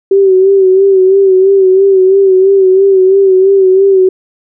sine tone with vibrato, 383.5 Hz, G4, 38 cents flat, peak -3 dBFS, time 0.11-4.09 s, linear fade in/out 5 ms, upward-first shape sine, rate 3 Hz, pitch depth 52 cents each way, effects none

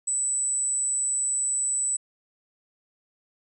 sine tone, 7970 Hz, B8, 15 cents sharp, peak -23 dBFS, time 0.07-1.97 s, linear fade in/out 10 ms, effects none

